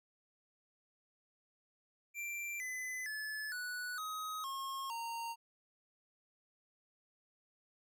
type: tone with pitch steps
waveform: square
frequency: 2357 / 2017 / 1725.4 / 1476.3 / 1263.1 / 1080.7 / 924.6 Hz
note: D7 / B6 / A6 / F#6 / D#6 / C#6 / A#5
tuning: +6 / +36 / -34 / -4 / +26 / -44 / -14 cents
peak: -40 dBFS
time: 2.14-5.36 s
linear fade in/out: 50 ms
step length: 460 ms
effects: none